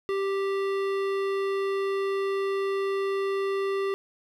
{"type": "tone with hard clipping", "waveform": "sine", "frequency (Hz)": 392, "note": "G4", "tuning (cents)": 0, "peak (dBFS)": -27, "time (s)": [0.09, 3.94], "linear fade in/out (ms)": 0, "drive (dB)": 15, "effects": []}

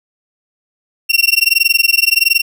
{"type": "tone with amplitude modulation", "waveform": "30% pulse", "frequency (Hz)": 2737, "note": "F7", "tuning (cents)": -36, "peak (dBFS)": -3, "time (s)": [1.09, 2.42], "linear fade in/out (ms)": 20, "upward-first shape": "sine", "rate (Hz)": 21.4, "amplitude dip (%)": 100, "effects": []}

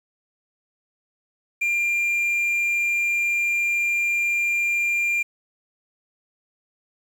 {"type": "tone with quantisation", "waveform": "triangle", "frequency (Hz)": 2391, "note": "D7", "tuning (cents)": 30, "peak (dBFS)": -18, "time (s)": [1.61, 5.23], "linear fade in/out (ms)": 10, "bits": 8, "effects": []}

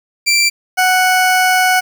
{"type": "tone pair in turn", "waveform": "20% pulse", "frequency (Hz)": [2349, 739.9], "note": ["D7", "F#5"], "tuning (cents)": [0, 0], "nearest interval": "octave + minor sixth", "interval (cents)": 2000, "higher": "first", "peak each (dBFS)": -5, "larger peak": "neither", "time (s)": [[0.26, 0.5], [0.77, 1.81]], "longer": "second", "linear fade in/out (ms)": 20, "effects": ["7-bit"]}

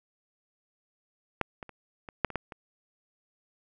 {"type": "clicks", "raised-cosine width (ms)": 0.5, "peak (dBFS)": [-11, -24, -30, -26, -8, -25, -14, -26], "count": 8, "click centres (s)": [1.413, 1.628, 1.693, 2.088, 2.247, 2.303, 2.357, 2.522], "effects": []}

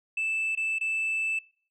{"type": "tone with dropouts", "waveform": "sine", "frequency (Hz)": 2637, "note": "E7", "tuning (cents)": 0, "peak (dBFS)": -24, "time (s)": [0.17, 1.39], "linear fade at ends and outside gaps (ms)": 5, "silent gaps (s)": [[0.552, 0.573], [0.786, 0.81]], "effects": ["noise-tail reverb RT60 0.5 s tail -25 dB re dry", "tanh soft clip ceiling -24 dBFS"]}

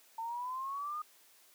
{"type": "exponential sweep", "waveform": "sine", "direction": "up", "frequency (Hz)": [896, 1239], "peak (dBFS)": -36, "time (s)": [0.18, 1.02], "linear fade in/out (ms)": 5, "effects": ["white hiss -63 dBFS RMS until 1.54 s", "high-pass 300 Hz 12 dB/octave"]}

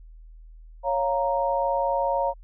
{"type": "chord", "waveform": "sine", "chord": "Bb minor", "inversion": "first", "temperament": "equal", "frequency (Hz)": [554.4, 698.5, 932.3], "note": ["Db5", "F5", "Bb5"], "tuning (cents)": [0, 0, 0], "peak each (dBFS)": [-25, -28, -25], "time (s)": [0.83, 2.34], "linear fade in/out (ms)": 50, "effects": ["added 40 Hz sine -43 dBFS peak until 2.43 s"]}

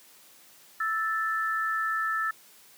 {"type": "tone pair together", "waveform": "sine", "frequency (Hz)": [1318.5, 1760], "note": ["E6", "A6"], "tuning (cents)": [0, 0], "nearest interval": "perfect fourth", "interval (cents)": 500, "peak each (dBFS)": [-28, -29], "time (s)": [0.8, 2.31], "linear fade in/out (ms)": 5, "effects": ["white hiss -55 dBFS RMS until 2.77 s", "high-pass 150 Hz 12 dB/octave"]}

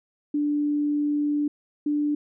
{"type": "tone pair in turn", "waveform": "sine", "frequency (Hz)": [293.7, 294.8], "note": ["D4", "D4"], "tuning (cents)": [0, 7], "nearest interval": "unison", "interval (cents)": 7, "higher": "second", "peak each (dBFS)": -21, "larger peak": "neither", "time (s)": [[0.34, 1.48], [1.86, 2.15]], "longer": "first", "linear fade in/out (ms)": 5, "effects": []}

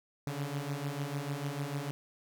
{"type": "beating tone pair", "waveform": "sawtooth", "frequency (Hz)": [138.59, 145.29], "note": ["C#3", "D3"], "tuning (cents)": [0, -18], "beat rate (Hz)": 6.7, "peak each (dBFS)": [-34, -33], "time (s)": [0.27, 1.91], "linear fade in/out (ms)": 0, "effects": []}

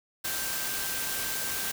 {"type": "tone in noise", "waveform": "sine", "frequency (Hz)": 1568, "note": "G6", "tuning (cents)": 0, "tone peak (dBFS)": -40, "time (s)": [0.24, 1.72], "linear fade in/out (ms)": 10, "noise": "white", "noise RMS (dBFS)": -32, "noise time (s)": [0.24, 1.72], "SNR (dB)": -11, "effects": []}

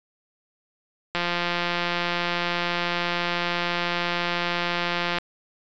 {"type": "click train", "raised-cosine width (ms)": 0.3, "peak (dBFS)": -9, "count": 703, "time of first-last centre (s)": [1.15, 5.184], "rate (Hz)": 174, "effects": ["resampled to 16000 Hz"]}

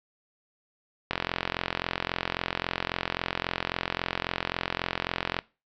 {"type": "click train", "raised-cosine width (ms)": 0.3, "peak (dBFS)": -10, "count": 188, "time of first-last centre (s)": [1.11, 5.389], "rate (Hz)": 43.7, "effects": ["noise-tail reverb RT60 0.3 s tail -21 dB re dry", "low-pass 5000 Hz 12 dB/octave"]}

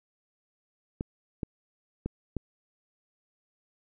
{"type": "clicks", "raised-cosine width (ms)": 3, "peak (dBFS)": -18, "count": 4, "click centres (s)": [1.009, 1.432, 2.06, 2.367], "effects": []}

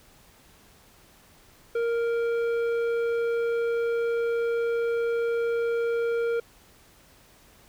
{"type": "tone with tanh clipping", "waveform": "sine", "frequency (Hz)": 466.2, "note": "A#4", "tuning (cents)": 0, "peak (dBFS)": -25, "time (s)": [1.75, 6.4], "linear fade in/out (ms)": 5, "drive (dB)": 10, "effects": ["pink hiss -56 dBFS RMS until 7.68 s"]}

